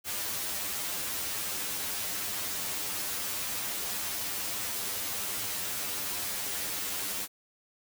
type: noise with comb filter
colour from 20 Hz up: white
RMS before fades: -34 dBFS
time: 0.04-7.28 s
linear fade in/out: 50 ms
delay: 10 ms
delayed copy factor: +0.85
effects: none